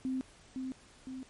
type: tone with echo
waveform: sine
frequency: 260.4 Hz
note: C4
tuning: 8 cents flat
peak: -31 dBFS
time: 0.05-0.21 s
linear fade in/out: 0 ms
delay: 510 ms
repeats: 2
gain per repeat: -4 dB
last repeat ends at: 1.23 s
effects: pink hiss -59 dBFS RMS until 1.29 s + MP3 48 kbps